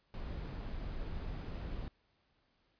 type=noise; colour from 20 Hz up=brown; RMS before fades=-41 dBFS; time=0.14-1.88 s; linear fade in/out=0 ms; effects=pink hiss -75 dBFS RMS until 2.79 s + resampled to 11025 Hz